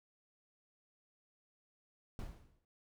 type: noise with exponential decay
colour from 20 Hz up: brown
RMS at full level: -41 dBFS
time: 2.19-2.65 s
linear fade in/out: 1 ms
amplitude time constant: 100 ms
effects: none